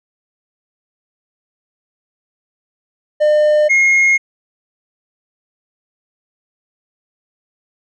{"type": "tone pair in turn", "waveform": "triangle", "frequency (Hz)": [603, 2149], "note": ["D5", "C7"], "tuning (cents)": [46, 46], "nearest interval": "octave + minor seventh", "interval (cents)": 2200, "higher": "second", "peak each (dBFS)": -7, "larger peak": "neither", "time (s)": [[3.2, 3.69], [3.69, 4.18]], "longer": "neither", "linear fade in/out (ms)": 20, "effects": ["resampled to 22050 Hz"]}